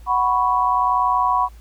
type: chord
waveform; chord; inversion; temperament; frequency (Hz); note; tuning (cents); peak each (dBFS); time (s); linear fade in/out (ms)
sine; F# suspended fourth; none; equal; 740 / 987.8 / 1108.7; F#5 / B5 / C#6; 0 / 0 / 0; -22 / -18 / -20; 0.06-1.49; 50
effects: added 56 Hz sine -39 dBFS peak until 1.6 s + pink hiss -54 dBFS RMS until 1.6 s